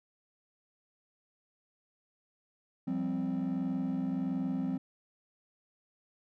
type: chord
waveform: triangle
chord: F suspended second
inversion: none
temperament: equal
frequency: 174.61 / 196 / 261.6 Hz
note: F3 / G3 / C4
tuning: 0 / 0 / 0 cents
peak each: -34 / -33 / -30 dBFS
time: 2.87-4.78 s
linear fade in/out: 10 ms
effects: tanh soft clip ceiling -24 dBFS